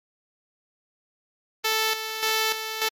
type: tone with tremolo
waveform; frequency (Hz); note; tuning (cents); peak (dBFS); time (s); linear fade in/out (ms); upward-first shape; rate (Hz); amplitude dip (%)
5% pulse; 440; A4; 0; -10; 1.64-2.89; 10; square; 1.7; 60
effects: MP3 64 kbps